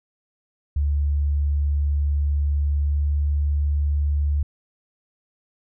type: tone with pitch glide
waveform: sine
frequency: 72.3 to 72.8 Hz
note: D2 to D2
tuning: -27 to -15 cents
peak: -18 dBFS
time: 0.76-4.43 s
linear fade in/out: 5 ms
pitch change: +12 cents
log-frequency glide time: 2.85-2.98 s
effects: none